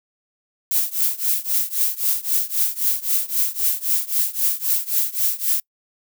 violet noise with tremolo, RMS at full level -17 dBFS, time 0.71-5.6 s, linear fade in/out 2 ms, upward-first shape triangle, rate 3.8 Hz, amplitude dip 95%, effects noise-tail reverb RT60 0.1 s tail -26 dB re dry

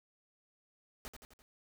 pink noise with echo, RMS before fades -45 dBFS, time 1.05-1.08 s, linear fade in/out 0 ms, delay 85 ms, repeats 4, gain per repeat -5 dB, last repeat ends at 1.42 s, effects none

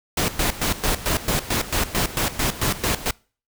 pink noise with tremolo, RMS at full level -21 dBFS, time 0.17-3.11 s, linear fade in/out 5 ms, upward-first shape square, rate 4.5 Hz, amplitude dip 80%, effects noise-tail reverb RT60 0.4 s tail -26 dB re dry

